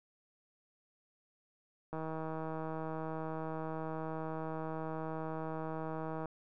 click train, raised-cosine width 1 ms, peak -27 dBFS, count 689, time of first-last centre 1.93-6.257 s, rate 159 Hz, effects none

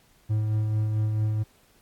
triangle tone with tremolo, 107.7 Hz, A2, 37 cents flat, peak -19 dBFS, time 0.29-1.44 s, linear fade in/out 20 ms, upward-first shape sine, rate 4.5 Hz, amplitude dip 30%, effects pink hiss -61 dBFS RMS until 1.81 s + AAC 64 kbps

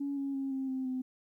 sine tone with pitch steps, 281.2 / 276.2 / 271.3 / 266.5 / 261.8 / 257.1 Hz, C#4 / C#4 / C#4 / C4 / C4 / C4, +25 / -6 / -37 / +32 / +1 / -30 cents, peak -31 dBFS, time 0-1.02 s, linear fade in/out 10 ms, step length 170 ms, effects tanh soft clip ceiling -27 dBFS + 12-bit

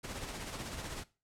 pink noise with tremolo, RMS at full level -40 dBFS, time 0.03-1.04 s, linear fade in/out 20 ms, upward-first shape sine, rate 16 Hz, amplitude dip 45%, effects noise-tail reverb RT60 0.3 s tail -18 dB re dry + low-pass 10000 Hz 12 dB/octave

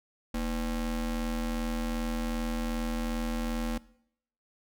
square ring-modulated tone, 137.1 Hz, C#3, 19 cents flat, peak -27 dBFS, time 0.34-3.78 s, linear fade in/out 5 ms, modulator 95.8 Hz, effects noise-tail reverb RT60 0.7 s tail -20 dB re dry

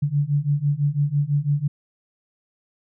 sine beating tone pair, 141.5 / 147.5 Hz, C#3 / D3, +36 / +8 cents, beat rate 6 Hz, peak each -22 / -21 dBFS, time 0.02-1.68 s, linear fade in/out 10 ms, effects none

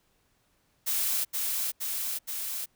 blue noise with echo, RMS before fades -28 dBFS, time 0.86-1.25 s, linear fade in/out 20 ms, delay 470 ms, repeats 3, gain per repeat -2 dB, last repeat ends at 2.66 s, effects pink hiss -70 dBFS RMS until 2.75 s

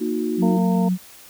sine chord, D# minor, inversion second, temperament equal with one note detuned, 233.1 / 311.1 / 364.3 Hz, A#3 / D#4 / F#4, 0 / 0 / -27 cents, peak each -25 dBFS, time 0-0.58 s, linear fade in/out 20 ms
sine tone, 183 Hz, F#3, 19 cents flat, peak -17 dBFS, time 0.37-0.98 s, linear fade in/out 50 ms
harmonic tone, 228.7 Hz, A#3, 33 cents flat, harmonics 1 / 2 / 3 / 4, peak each -24 / -27 / -29 / -30 dBFS, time 0.42-0.89 s, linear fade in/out 10 ms
effects white hiss -45 dBFS RMS until 1.29 s

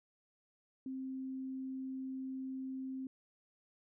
sine tone, 263.1 Hz, C4, 10 cents sharp, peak -39 dBFS, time 0.86-3.07 s, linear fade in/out 2 ms, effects none

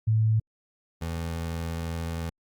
sine / 25% pulse tone pair in turn, 110 / 82.93 Hz, A2 / E2, 0 / +11 cents, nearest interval perfect fourth, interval 489 cents, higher first, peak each -19 / -26 dBFS, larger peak first, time 0.07-0.4 / 1.01-2.3 s, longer second, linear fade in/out 10 ms, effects Opus 48 kbps

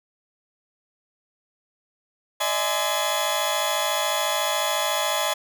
sawtooth tone cluster, 592 / 646 / 838 / 1032 / 3386 Hz, D5 / E5 / G#5 / C6 / G#7, +14 / -35 / +15 / -24 / +33 cents, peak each -25 dBFS, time 2.4-5.34 s, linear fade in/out 10 ms, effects none

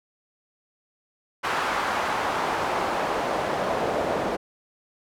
pink noise with band-pass filter sweep, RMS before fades -26 dBFS, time 1.43-4.37 s, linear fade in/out 20 ms, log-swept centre 1200 to 550 Hz, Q 1.3, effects none

